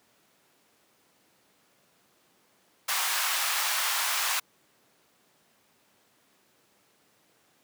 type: high-pass noise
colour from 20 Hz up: pink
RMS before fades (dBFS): -28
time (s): 2.88-4.4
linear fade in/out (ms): 10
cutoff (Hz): 900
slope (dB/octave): 24
effects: pink hiss -65 dBFS RMS until 7.63 s + high-pass 200 Hz 12 dB/octave